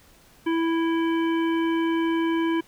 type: harmonic tone with a mistuned harmonic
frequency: 329.6 Hz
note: E4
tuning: in tune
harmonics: 1 / 3 / 5 / 7 / 9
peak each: -21 / -31 / -35 / -38 / -40 dBFS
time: 0.46-2.61 s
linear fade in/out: 10 ms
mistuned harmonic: 9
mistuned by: +48 cents
effects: pink hiss -55 dBFS RMS until 2.67 s